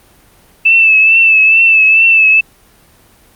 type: tone with vibrato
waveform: sine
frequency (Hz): 2637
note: E7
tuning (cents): 0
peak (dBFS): -4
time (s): 0.65-2.41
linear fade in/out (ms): 10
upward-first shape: triangle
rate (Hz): 2.3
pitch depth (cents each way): 48
effects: pink hiss -46 dBFS RMS until 3.35 s + Opus 32 kbps